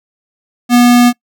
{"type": "tone", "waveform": "square", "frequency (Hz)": 242.9, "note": "B3", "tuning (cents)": -29, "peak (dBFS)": -5, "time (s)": [0.69, 1.13], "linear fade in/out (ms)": 50, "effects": ["noise-tail reverb RT60 0.1 s tail -24 dB re dry"]}